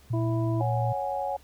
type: tone with pitch glide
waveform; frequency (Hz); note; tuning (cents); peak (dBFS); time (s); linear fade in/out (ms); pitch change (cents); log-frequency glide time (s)
sine; 118.1 to 116.21; A#2 to A#2; +23 to -5; -25; 0.1-0.93; 10; -28; 0.29-0.8
type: harmonic tone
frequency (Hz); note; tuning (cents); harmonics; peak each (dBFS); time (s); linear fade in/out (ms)
329.6; E4; 0; 1 / 2 / 3; -29 / -35 / -39; 0.13-0.62; 10
type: chord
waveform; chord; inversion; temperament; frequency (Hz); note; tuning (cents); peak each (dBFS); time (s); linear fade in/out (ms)
sine; C# suspended fourth; none; equal; 554.4 / 740 / 830.6; C#5 / F#5 / G#5; 0 / 0 / 0; -32 / -32 / -31; 0.6-1.37; 10
effects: added 69 Hz sine -54 dBFS peak until 1.43 s + pink hiss -58 dBFS RMS until 1.43 s